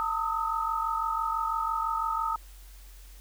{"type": "tone cluster", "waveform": "sine", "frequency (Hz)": [903, 1244, 1290], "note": ["A5", "D#6", "E6"], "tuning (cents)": [45, -1, -38], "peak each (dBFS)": -31, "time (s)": [0, 2.36], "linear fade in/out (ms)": 0, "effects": ["added 46 Hz sine -46 dBFS peak until 3.2 s", "white hiss -56 dBFS RMS until 3.2 s"]}